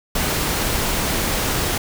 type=noise; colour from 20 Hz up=pink; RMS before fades=-21 dBFS; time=0.15-1.78 s; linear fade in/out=5 ms; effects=none